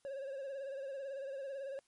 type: tone with vibrato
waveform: triangle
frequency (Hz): 545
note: C#5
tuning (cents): -29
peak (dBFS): -38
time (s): 0.05-1.79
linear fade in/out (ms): 0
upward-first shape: sine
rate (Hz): 18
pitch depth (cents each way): 60
effects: white hiss -75 dBFS RMS until 1.87 s + MP3 48 kbps